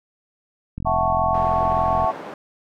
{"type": "click train", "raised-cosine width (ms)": 5, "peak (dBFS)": -17, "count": 56, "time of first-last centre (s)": [0.78, 2.044], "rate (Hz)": 43.5}
{"type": "chord", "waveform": "sine", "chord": "F# minor seventh", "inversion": "third", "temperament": "equal", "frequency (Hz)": [659.3, 740, 880, 1108.7], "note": ["E5", "F#5", "A5", "C#6"], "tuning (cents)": [0, 0, 0, 0], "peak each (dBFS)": -23, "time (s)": [0.85, 2.12], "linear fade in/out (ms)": 20}
{"type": "band-pass noise", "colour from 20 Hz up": "white", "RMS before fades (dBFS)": -35, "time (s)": [1.34, 2.34], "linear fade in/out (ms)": 2, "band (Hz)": [220, 820], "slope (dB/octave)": 12}
{"effects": []}